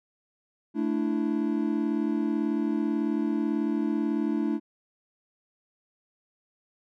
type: chord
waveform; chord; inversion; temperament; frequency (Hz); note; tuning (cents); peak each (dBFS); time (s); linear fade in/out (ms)
triangle; A suspended fourth; none; equal with one note detuned; 220 / 293.7 / 331.9; A3 / D4 / E4; 0 / 0 / +12; -27 / -26 / -28; 0.74-4.6; 50
effects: none